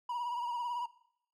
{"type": "tone with vibrato", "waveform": "triangle", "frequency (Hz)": 961, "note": "B5", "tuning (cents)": -48, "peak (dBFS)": -32, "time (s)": [0.09, 0.86], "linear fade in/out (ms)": 5, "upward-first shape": "triangle", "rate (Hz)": 18, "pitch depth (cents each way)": 61, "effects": ["noise-tail reverb RT60 0.7 s tail -19 dB re dry"]}